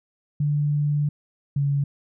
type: tone pair in turn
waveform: sine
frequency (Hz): 146.83 / 141.32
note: D3 / C#3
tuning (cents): 0 / +34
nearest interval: minor second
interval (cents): 66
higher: first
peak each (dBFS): -19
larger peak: neither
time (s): 0.4-1.09 / 1.56-1.84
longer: first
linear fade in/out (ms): 5
effects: none